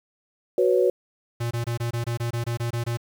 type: chord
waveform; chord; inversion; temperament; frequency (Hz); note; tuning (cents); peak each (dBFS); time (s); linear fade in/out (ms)
sine; F# suspended fourth; none; equal; 370 / 493.9 / 554.4; F#4 / B4 / C#5; 0 / 0 / 0; -20 / -21 / -23; 0.58-0.9; 2
type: tone bursts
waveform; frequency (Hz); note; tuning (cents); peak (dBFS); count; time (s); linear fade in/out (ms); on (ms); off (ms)
square; 118; A#2; +22; -25; 12; 1.4-2.973; 10; 110; 23
effects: 8-bit